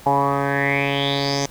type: tone with low-pass filter sweep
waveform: 10% pulse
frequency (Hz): 139.9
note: C#3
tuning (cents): +16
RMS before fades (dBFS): -20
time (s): 0.06-1.46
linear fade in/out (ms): 5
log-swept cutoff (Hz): 840 to 6100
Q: 6.7
effects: pink hiss -44 dBFS RMS until 1.5 s